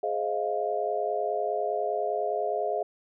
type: chord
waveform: sine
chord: F minor seventh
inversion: first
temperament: just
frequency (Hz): 419.1 / 523.8 / 628.6 / 698.5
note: Ab4 / C5 / Eb5 / F5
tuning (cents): +16 / +2 / +18 / 0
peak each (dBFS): -31 / -35 / -31 / -30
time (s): 0.03-2.83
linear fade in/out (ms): 5
effects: none